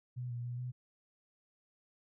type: tone with pitch steps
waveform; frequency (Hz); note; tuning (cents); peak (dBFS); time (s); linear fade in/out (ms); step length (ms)
sine; 124.1 / 120.1 / 121.8 / 124.9; B2 / B2 / B2 / B2; +9 / -48 / -24 / +20; -37; 0.16-0.72; 20; 140
effects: none